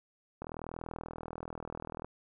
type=click train; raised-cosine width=1 ms; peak=-26 dBFS; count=67; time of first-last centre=0.42-2.046 s; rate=40.6 Hz; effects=none